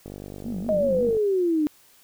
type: click train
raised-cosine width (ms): 2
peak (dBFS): -24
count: 56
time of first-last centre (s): 0.06-1.169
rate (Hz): 49.6
type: tone with vibrato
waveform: sine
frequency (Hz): 207.8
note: G#3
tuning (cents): +1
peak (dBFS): -28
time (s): 0.45-1.1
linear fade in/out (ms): 5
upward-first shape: sine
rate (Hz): 5.5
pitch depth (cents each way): 270
type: exponential sweep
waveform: sine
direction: down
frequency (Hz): 636 to 293.7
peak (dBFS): -19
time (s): 0.69-1.67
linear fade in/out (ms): 0
effects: white hiss -56 dBFS RMS until 2.03 s